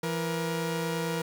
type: tone pair together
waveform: sawtooth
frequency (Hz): 167.9 / 474.9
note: E3 / A#4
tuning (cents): +32 / +32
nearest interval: octave + tritone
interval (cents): 1800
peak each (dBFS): -27 / -28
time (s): 0.03-1.22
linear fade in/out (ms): 5
effects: none